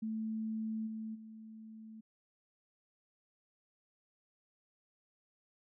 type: tone with level steps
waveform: sine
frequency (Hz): 220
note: A3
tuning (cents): 0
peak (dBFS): -35 / -39 / -48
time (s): 0.02-2.01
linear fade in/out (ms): 10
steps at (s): 0.86 / 1.14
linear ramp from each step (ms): 20
effects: none